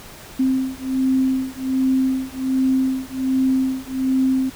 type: beating tone pair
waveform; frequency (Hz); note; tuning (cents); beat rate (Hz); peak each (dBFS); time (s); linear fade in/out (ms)
sine; 261.6 / 262.9; C4 / C4; 0 / +8; 1.3; -20; 0.39-4.5; 10
effects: pink hiss -40 dBFS RMS until 4.55 s